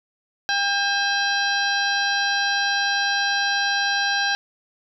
harmonic tone with a mistuned harmonic, 801 Hz, G5, 37 cents sharp, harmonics 1 / 2 / 3 / 4 / 5 / 6 / 7, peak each -26 / -22 / -32 / -31 / -27 / -32 / -32 dBFS, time 0.49-4.35 s, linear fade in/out 0 ms, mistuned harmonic 3, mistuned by +130 cents, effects none

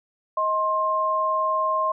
sine tone pair together, 630 / 1059.5 Hz, D#5 / C6, +21 / +21 cents, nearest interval major sixth, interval 900 cents, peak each -26 / -21 dBFS, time 0.37-1.92 s, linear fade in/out 5 ms, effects none

